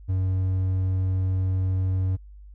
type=tone; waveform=triangle; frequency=93.6 Hz; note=F#2; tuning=20 cents sharp; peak=-19 dBFS; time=0.08-2.17 s; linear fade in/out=20 ms; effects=added 50 Hz sine -42 dBFS peak until 2.54 s